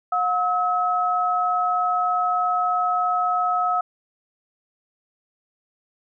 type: tone pair together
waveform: sine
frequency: 721 / 1286.2 Hz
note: F#5 / E6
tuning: -45 / -43 cents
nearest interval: minor seventh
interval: 1002 cents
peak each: -22 / -21 dBFS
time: 0.12-3.81 s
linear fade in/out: 5 ms
effects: none